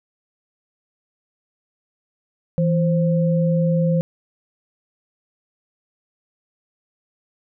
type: tone pair together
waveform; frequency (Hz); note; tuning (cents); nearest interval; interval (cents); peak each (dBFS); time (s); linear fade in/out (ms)
sine; 164.81 / 524.9; E3 / C5; 0 / +5; octave + minor sixth; 2005; -16 / -22; 2.58-4.01; 0
effects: none